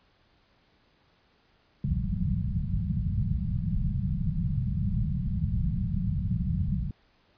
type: low-pass noise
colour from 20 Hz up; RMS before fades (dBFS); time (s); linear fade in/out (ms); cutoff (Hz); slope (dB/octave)
white; -28; 1.84-6.91; 2; 200; 96
effects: pink hiss -65 dBFS RMS until 7.37 s + resampled to 11025 Hz